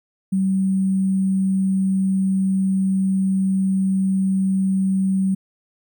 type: tone with sample-and-hold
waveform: sine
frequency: 191 Hz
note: G3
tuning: 45 cents flat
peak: -16 dBFS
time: 0.32-5.35 s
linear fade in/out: 10 ms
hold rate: 8820 Hz
effects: none